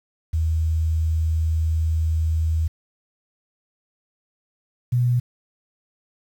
sine tone pair in turn, 80.2 / 122.53 Hz, E2 / B2, -47 / -13 cents, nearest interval perfect fifth, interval 734 cents, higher second, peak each -18 / -16 dBFS, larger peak second, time 0.33-2.68 / 4.92-5.2 s, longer first, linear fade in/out 10 ms, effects 8-bit

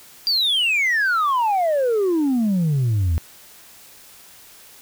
sine exponential sweep, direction down, 4800 to 76.9 Hz, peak -14 dBFS, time 0.27-3.18 s, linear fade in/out 0 ms, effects tanh soft clip ceiling -15 dBFS + white hiss -46 dBFS RMS until 4.81 s

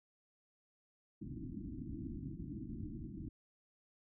white low-pass noise, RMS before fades -45 dBFS, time 1.21-3.29 s, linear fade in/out 10 ms, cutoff 330 Hz, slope 96 dB/octave, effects none

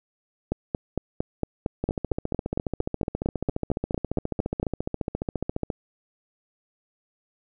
two click trains, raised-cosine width 2 ms, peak -11 / -13 dBFS, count 19 / 57, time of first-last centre 0.52-4.63 / 1.84-5.702 s, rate 4.38 / 14.5 Hz, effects none

